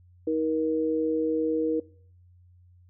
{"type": "tone pair together", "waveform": "sine", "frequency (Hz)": [316.5, 474.2], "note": ["D#4", "A#4"], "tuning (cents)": [30, 30], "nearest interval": "perfect fifth", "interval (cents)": 700, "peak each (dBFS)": -26, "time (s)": [0.27, 1.8], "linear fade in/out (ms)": 5, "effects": ["noise-tail reverb RT60 0.5 s tail -20 dB re dry", "added 89 Hz sine -53 dBFS peak until 2.89 s"]}